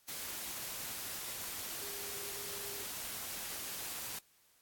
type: tone in noise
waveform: sine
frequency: 404 Hz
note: G#4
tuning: 48 cents flat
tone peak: -51 dBFS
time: 1.81-2.84 s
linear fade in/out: 5 ms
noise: white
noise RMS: -42 dBFS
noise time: 0.08-4.19 s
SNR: -12 dB
effects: white hiss -69 dBFS RMS until 4.61 s + AAC 64 kbps